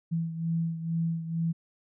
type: beating tone pair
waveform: sine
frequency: 164.9 / 167.1 Hz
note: E3 / E3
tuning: +1 / +24 cents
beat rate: 2.2 Hz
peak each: -28 / -34 dBFS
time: 0.11-1.53 s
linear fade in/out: 20 ms
effects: none